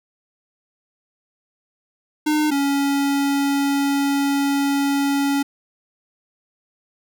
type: tone pair in turn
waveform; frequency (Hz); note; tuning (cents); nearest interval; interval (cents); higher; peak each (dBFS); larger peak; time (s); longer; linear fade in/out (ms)
square; 303.6 / 280; D#4 / C#4; -42 / +18; minor second; 140; first; -17 / -18; first; 2.26-2.51 / 2.51-5.43; second; 10
effects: none